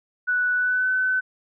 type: tone with pitch glide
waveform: sine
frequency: 1480 to 1513.7 Hz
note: F#6 to F#6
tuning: 0 to +39 cents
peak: -19 dBFS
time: 0.27-1.21 s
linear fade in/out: 20 ms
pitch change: +39 cents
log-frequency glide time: 0.55-0.89 s
effects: none